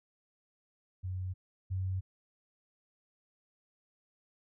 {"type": "tone pair in turn", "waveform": "sine", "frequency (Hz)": [92.5, 93.9], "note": ["F#2", "F#2"], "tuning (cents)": [0, 26], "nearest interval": "unison", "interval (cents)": 26, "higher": "second", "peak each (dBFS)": [-34, -31], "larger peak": "second", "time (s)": [[1.03, 1.34], [1.7, 2.01]], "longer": "neither", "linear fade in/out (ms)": 20, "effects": []}